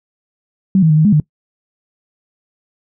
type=tone with pitch steps; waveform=sine; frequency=191.2 / 159.8 / 153.3 / 156.3 / 208.3 / 151.1 Hz; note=G3 / D#3 / D#3 / D#3 / G#3 / D3; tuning=-43 / +47 / -25 / +8 / +5 / +50 cents; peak=-7 dBFS; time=0.75-1.2 s; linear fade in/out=2 ms; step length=75 ms; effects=noise-tail reverb RT60 0.1 s tail -22 dB re dry